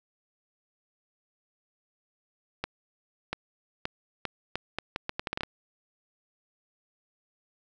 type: accelerating click train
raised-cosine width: 0.3 ms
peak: -14 dBFS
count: 14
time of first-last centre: 2.64-5.434 s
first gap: 690 ms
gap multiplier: 0.76
effects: none